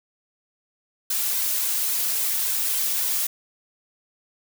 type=noise with flanger; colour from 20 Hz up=blue; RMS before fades=-24 dBFS; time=1.1-3.27 s; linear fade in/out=5 ms; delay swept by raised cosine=1.9 to 3.5 ms; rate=3.6 Hz; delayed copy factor=+0.65; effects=none